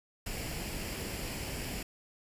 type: noise with comb filter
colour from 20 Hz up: pink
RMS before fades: -38 dBFS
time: 0.26-1.83 s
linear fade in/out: 5 ms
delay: 0.4 ms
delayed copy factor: +0.5
effects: resampled to 32000 Hz